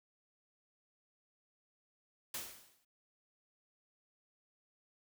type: noise with exponential decay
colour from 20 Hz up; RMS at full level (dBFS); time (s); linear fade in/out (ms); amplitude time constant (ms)
white; -39; 2.34-2.85; 5; 110
effects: none